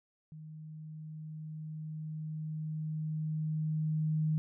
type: tone with level ramp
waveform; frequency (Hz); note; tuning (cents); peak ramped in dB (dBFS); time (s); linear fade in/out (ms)
sine; 155.56; D#3; 0; -45 to -27; 0.32-4.38; 0
effects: none